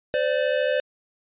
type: tone pair together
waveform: square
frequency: 513.9 / 587.3 Hz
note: C5 / D5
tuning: -31 / 0 cents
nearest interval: major second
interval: 231 cents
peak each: -24 dBFS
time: 0.14-0.8 s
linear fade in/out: 0 ms
effects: resampled to 8000 Hz

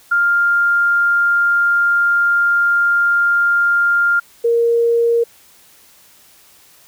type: tone pair in turn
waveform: sine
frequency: 1400 / 467.2 Hz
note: F6 / A#4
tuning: +4 / +4 cents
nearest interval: octave + perfect fifth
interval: 1900 cents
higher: first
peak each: -11 dBFS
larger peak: neither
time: 0.11-4.2 / 4.44-5.24 s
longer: first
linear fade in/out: 10 ms
effects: white hiss -48 dBFS RMS until 6.87 s

